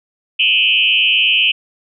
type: tone with frequency modulation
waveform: sine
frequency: 2794 Hz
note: F7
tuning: in tune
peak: -10 dBFS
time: 0.39-1.52 s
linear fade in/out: 10 ms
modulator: 108 Hz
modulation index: 2.9
effects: none